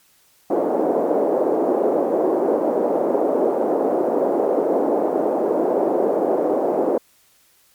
white band-pass noise, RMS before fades -19 dBFS, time 0.5-6.98 s, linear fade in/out 5 ms, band 300 to 600 Hz, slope 24 dB/octave, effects white hiss -57 dBFS RMS until 7.74 s + MP3 96 kbps

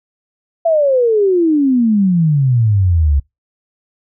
sine exponential sweep, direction down, 680 to 67.8 Hz, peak -9 dBFS, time 0.65-3.2 s, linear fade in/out 10 ms, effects noise-tail reverb RT60 0.2 s tail -26 dB re dry

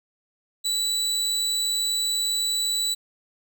30% pulse tone, 3951 Hz, B7, in tune, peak -20 dBFS, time 0.64-2.95 s, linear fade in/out 20 ms, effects none

